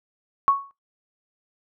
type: tone with exponential decay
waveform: sine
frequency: 1108.7 Hz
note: C#6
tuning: in tune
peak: -11 dBFS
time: 0.48-0.71 s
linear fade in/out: 0 ms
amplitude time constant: 50 ms
effects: noise-tail reverb RT60 0.2 s tail -20 dB re dry